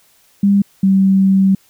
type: tone pair in turn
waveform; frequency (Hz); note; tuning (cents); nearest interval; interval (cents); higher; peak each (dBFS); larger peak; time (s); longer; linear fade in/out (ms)
sine; 200 / 192.81; G3 / G3; +35 / -28; minor second; 63; first; -8; neither; 0.43-0.62 / 0.83-1.55; second; 5
effects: white hiss -53 dBFS RMS until 1.69 s